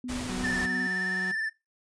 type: tone with tremolo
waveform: sine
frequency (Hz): 249.7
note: B3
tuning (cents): +19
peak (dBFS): -32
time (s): 0.04-0.87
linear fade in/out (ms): 2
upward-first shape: sine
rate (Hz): 3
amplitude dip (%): 30
type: noise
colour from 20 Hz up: pink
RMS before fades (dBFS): -36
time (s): 0.08-0.67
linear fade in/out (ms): 20
type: tone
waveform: 35% pulse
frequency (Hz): 185.6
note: F#3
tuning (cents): +6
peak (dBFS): -32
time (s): 0.29-1.32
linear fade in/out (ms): 10
type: tone with vibrato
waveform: triangle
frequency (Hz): 1772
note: A6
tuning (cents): +12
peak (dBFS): -26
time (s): 0.43-1.5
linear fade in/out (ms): 20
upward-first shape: sine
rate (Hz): 19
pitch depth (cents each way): 38
effects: noise-tail reverb RT60 0.2 s tail -19 dB re dry + resampled to 22050 Hz